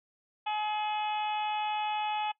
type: harmonic tone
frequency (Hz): 424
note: G#4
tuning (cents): +36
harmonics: 2 / 3 / 4 / 5 / 6 / 7 / 8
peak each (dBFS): -30 / -44 / -48 / -49 / -40 / -44 / -45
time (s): 0.46-2.32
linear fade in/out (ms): 10
effects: noise-tail reverb RT60 0.1 s tail -20 dB re dry